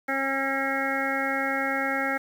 harmonic tone, 271 Hz, C#4, 39 cents flat, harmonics 1 / 2 / 3 / 5 / 6 / 7 / 8, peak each -32 / -32 / -32 / -32 / -32 / -32 / -32 dBFS, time 0.08-2.18 s, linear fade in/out 10 ms, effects 8-bit

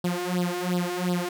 sawtooth tone with flanger, 178.2 Hz, F3, 35 cents sharp, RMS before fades -27 dBFS, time 0.04-1.29 s, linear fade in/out 5 ms, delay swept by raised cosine 0.22 to 2.92 ms, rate 2.8 Hz, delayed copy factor +0.9, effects none

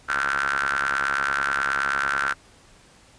sawtooth ring-modulated tone, 69.3 Hz, C#2, in tune, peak -15 dBFS, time 0.08-2.34 s, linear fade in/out 20 ms, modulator 1450 Hz, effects pink hiss -53 dBFS RMS until 3.18 s + resampled to 22050 Hz

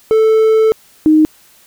triangle / sine tone pair in turn, 440 / 310.1 Hz, A4 / D#4, 0 / -6 cents, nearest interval tritone, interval 606 cents, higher first, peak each -5 dBFS, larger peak neither, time 0.11-0.72 / 1.06-1.25 s, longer first, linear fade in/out 0 ms, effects white hiss -47 dBFS RMS until 1.66 s

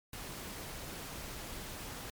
pink noise, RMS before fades -44 dBFS, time 0.13-2.1 s, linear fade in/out 2 ms, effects MP3 96 kbps

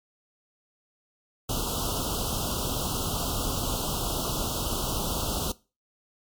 pink band-stop noise, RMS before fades -29 dBFS, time 1.49-5.52 s, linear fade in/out 5 ms, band 1400 to 2800 Hz, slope 96 dB/octave, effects noise-tail reverb RT60 0.3 s tail -20 dB re dry + MP3 96 kbps

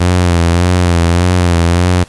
sawtooth tone with vibrato, 87.31 Hz, F2, in tune, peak -4 dBFS, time 0-2.04 s, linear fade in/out 10 ms, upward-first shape sine, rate 1.7 Hz, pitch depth 57 cents each way, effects pink hiss -40 dBFS RMS until 2.08 s + resampled to 24000 Hz

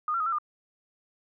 sine tone with pitch steps, 1229 / 1360 / 1256 / 1351 / 1212 Hz, D#6 / F6 / D#6 / E6 / D#6, -22 / -46 / +16 / +42 / -46 cents, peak -25 dBFS, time 0.08-0.385 s, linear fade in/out 2 ms, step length 61 ms, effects none

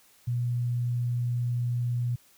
sine tone, 121.2 Hz, B2, 32 cents flat, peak -25 dBFS, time 0.27-2.16 s, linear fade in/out 10 ms, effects white hiss -60 dBFS RMS until 2.37 s

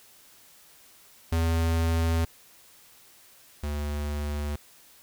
square tone pair in turn, 82.41 / 73.56 Hz, E2 / D2, 0 / +3 cents, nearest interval major second, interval 197 cents, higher first, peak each -23 / -29 dBFS, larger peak first, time 1.32-2.25 / 3.63-4.56 s, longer neither, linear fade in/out 5 ms, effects white hiss -55 dBFS RMS until 5.02 s

